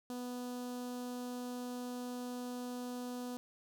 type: tone with notch filter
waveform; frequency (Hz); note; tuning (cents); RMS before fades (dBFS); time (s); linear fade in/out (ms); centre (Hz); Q
sawtooth; 246.9; B3; 0; -42; 0.1-3.37; 0; 2100; 0.84
effects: none